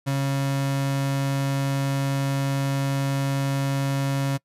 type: tone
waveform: 35% pulse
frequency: 137.6 Hz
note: C#3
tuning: 12 cents flat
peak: -20 dBFS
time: 0.06-4.38 s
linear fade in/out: 20 ms
effects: noise-tail reverb RT60 0.1 s tail -24 dB re dry + resampled to 32000 Hz